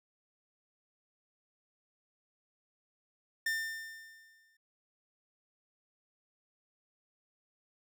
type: tone with exponential decay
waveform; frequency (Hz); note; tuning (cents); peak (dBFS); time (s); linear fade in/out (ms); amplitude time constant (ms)
45% pulse; 1800; A6; +39; -29; 3.46-4.57; 5; 240
effects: none